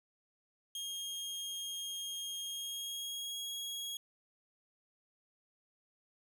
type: tone with pitch glide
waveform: sawtooth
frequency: 3241 to 3307 Hz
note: G#7 to G#7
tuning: -43 to -8 cents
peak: -36 dBFS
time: 0.75-3.97 s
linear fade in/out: 2 ms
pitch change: +35 cents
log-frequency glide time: 2.41-3.5 s
effects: none